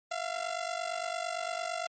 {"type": "ring-modulated tone", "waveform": "sawtooth", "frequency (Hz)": 685, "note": "F5", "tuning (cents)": -34, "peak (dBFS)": -26, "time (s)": [0.11, 1.87], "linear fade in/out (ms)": 5, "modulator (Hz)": 24.4, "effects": ["MP3 32 kbps"]}